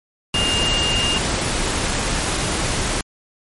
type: tone in noise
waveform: sine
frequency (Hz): 2821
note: F7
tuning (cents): +17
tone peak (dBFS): -19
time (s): 0.34-1.18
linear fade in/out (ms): 2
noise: pink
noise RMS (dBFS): -21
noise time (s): 0.34-3.01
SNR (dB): -1
effects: MP3 48 kbps